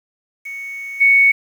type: tone with level steps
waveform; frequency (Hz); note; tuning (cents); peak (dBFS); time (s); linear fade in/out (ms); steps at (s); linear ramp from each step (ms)
sine; 2221; C#7; +3; -26 / -8; 0.45-1.32; 10; 1; 20
effects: 7-bit